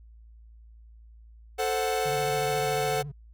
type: chord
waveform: 45% pulse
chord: F# diminished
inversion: first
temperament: equal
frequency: 440 / 523.3 / 740 Hz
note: A4 / C5 / F#5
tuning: 0 / 0 / 0 cents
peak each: -29 / -32 / -29 dBFS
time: 1.58-3.03 s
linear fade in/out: 20 ms
type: tone with vibrato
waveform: triangle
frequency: 143.4 Hz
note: D3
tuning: 41 cents flat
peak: -33 dBFS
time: 2.05-3.12 s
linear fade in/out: 10 ms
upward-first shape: triangle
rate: 14 Hz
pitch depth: 120 cents each way
effects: added 56 Hz sine -48 dBFS peak until 3.33 s